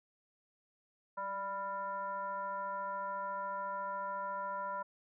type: tone with frequency modulation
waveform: sine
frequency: 988 Hz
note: B5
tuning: in tune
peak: -36 dBFS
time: 1.17-4.83 s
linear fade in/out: 10 ms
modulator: 398 Hz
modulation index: 0.88
effects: none